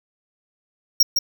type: tone with echo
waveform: square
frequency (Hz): 5588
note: F8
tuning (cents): 0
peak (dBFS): -11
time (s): 1-1.03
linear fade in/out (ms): 5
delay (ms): 160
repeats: 1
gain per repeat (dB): -6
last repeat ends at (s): 1.19
effects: none